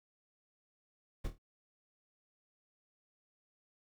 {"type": "noise with echo", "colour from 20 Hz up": "brown", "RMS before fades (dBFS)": -36, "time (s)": [1.24, 1.28], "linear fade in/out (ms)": 10, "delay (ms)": 26, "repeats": 4, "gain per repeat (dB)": -8, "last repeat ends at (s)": 1.384, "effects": []}